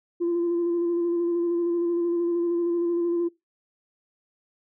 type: tone with vibrato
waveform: sine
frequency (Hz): 343.6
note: F4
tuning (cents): -28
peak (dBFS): -20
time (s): 0.2-3.29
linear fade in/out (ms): 20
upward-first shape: square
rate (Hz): 13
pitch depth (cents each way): 18
effects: noise-tail reverb RT60 0.2 s tail -22 dB re dry + tanh soft clip ceiling -19 dBFS

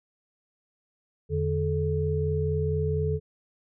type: tone cluster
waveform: sine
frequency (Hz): 85.5 / 149.8 / 432.3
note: F2 / D3 / A4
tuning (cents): -36 / +35 / -31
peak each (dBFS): -28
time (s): 1.29-3.2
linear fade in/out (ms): 50
effects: none

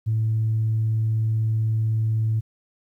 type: tone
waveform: sine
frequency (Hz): 110.5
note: A2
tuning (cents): +8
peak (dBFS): -18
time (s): 0.06-2.41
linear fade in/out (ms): 20
effects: tanh soft clip ceiling -15 dBFS + 10-bit

